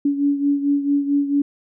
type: beating tone pair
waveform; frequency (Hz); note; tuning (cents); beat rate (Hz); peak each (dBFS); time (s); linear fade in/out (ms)
sine; 283.3 / 287.8; C#4 / D4; +38 / -35; 4.5; -17 / -23; 0.05-1.42; 5
effects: none